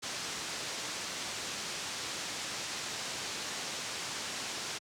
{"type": "low-pass noise", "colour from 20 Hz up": "white", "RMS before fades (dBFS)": -39, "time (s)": [0.02, 4.79], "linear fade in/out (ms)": 20, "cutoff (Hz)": 7100, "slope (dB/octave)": 24, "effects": ["high-pass 100 Hz 12 dB/octave"]}